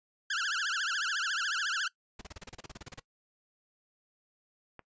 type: tone with vibrato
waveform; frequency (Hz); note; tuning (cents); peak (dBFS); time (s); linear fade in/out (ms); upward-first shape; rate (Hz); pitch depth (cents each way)
sawtooth; 1517; F#6; +43; -26; 0.3-1.88; 5; triangle; 14; 260
type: noise bursts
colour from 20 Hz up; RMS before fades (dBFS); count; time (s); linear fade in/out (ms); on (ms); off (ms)
pink; -44; 15; 2.19-2.998; 5; 24; 32
type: click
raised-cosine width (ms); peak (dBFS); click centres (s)
0.5; -31; 4.793
effects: noise-tail reverb RT60 0.1 s tail -21 dB re dry + resampled to 16000 Hz